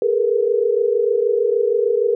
sine tone cluster, 412 / 456 / 482.5 Hz, G#4 / A#4 / B4, -14 / -38 / -40 cents, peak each -19 dBFS, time 0.02-2.15 s, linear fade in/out 2 ms, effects none

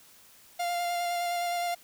45% pulse tone with vibrato, 698.5 Hz, F5, in tune, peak -28 dBFS, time 0.59-1.75 s, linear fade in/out 10 ms, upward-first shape square, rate 9.7 Hz, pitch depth 11 cents each way, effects white hiss -56 dBFS RMS until 1.83 s

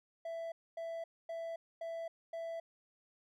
triangle tone bursts, 663 Hz, E5, 10 cents sharp, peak -37 dBFS, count 5, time 0.25-2.6 s, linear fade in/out 5 ms, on 270 ms, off 250 ms, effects none

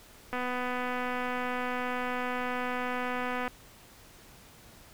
click train, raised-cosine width 0.5 ms, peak -19 dBFS, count 785, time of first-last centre 0.33-3.479 s, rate 249 Hz, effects pink hiss -54 dBFS RMS until 4.93 s

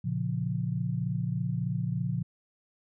sine chord, Bb minor, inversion none, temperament just, 116.54 / 139.85 / 174.81 Hz, Bb2 / Db3 / F3, 0 / +16 / +2 cents, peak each -32 dBFS, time 0.04-2.23 s, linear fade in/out 10 ms, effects none

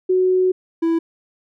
sine / triangle tone pair in turn, 370 / 330.4 Hz, F#4 / E4, 0 / +4 cents, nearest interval major second, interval 196 cents, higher first, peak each -13 dBFS, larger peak neither, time 0.09-0.52 / 0.82-0.99 s, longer first, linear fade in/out 10 ms, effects none

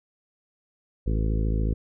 harmonic tone with a mistuned harmonic, 54 Hz, A1, 32 cents flat, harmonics 1 / 2 / 3 / 4 / 5 / 6 / 7 / 8 / 9, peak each -23 / -29 / -33 / -35 / -37 / -39 / -40 / -41 / -42 dBFS, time 1.06-1.74 s, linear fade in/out 10 ms, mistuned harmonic 9, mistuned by +17 cents, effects none

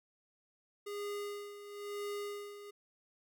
square tone with tremolo, 409.2 Hz, G#4, 26 cents flat, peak -38 dBFS, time 0.86-2.71 s, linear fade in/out 10 ms, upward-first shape sine, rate 1 Hz, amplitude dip 70%, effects none

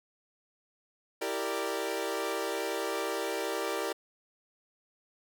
sawtooth chord, E half-diminished seventh, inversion none, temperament equal with one note detuned, 329.6 / 392 / 462.9 / 587.3 Hz, E4 / G4 / Bb4 / D5, 0 / 0 / -12 / 0 cents, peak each -35 / -32 / -32 / -33 dBFS, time 1.21-3.93 s, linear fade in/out 10 ms, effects none

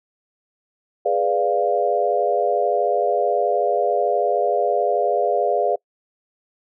sine chord, G# diminished seventh, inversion none, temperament equal, 415.3 / 493.9 / 587.3 / 698.5 Hz, G#4 / B4 / D5 / F5, 0 / 0 / 0 / 0 cents, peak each -23 / -23 / -22 / -21 dBFS, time 1.05-5.76 s, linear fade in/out 10 ms, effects noise-tail reverb RT60 0.1 s tail -26 dB re dry

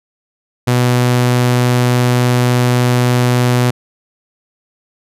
sawtooth tone, 123.47 Hz, B2, in tune, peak -6 dBFS, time 0.67-3.71 s, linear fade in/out 10 ms, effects resampled to 32000 Hz

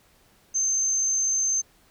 sine tone, 6272 Hz, G8, in tune, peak -21 dBFS, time 0.54-1.62 s, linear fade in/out 20 ms, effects pink hiss -60 dBFS RMS until 1.9 s

